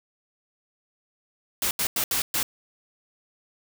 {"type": "noise bursts at uneven times", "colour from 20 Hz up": "white", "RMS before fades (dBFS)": -25, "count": 5, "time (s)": [[1.62, 1.71], [1.79, 1.87], [1.96, 2.04], [2.11, 2.22], [2.34, 2.43]], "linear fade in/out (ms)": 2, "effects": []}